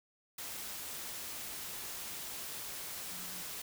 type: tone in noise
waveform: sine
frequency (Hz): 179.3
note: F3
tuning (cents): +46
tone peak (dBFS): -54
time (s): 3.11-3.42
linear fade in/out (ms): 5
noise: white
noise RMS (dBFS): -43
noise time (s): 0.38-3.62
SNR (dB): -14
effects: none